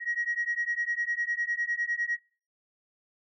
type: beating tone pair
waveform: sine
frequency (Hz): 1892 / 1901.9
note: A#6 / A#6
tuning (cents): +25 / +34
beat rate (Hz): 9.9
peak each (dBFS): -30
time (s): 0-2.19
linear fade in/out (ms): 50
effects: noise-tail reverb RT60 0.4 s tail -25 dB re dry + tanh soft clip ceiling -21 dBFS